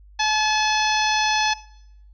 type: harmonic tone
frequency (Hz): 859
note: A5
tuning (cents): -42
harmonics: 1 / 2 / 3 / 4 / 5 / 6 / 7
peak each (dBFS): -22 / -25 / -27 / -28 / -29 / -30 / -30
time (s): 0.19-1.54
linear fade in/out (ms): 10
effects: noise-tail reverb RT60 0.8 s tail -20 dB re dry + added 50 Hz sine -45 dBFS peak until 2.13 s